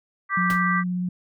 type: harmonic tone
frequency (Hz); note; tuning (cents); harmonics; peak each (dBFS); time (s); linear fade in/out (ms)
392; G4; 0; 3 / 4 / 5; -23 / -27 / -25; 0.29-0.84; 50
type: tone with vibrato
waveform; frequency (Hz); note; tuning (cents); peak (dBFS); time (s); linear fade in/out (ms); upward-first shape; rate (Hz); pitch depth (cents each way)
sine; 180; F#3; -47; -23; 0.37-1.09; 5; sine; 17; 10
type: noise with exponential decay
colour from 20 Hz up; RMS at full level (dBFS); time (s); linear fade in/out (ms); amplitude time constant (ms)
pink; -29; 0.5-0.63; 1; 28
effects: none